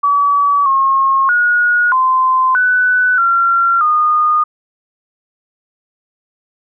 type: tone with pitch steps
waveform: sine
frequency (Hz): 1142 / 1080 / 1448 / 1035 / 1494 / 1372 / 1225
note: D6 / C#6 / F#6 / C6 / F#6 / F6 / D#6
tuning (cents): -49 / -45 / -38 / -19 / +16 / -31 / -27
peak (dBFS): -9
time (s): 0.03-4.44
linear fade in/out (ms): 10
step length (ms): 630
effects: none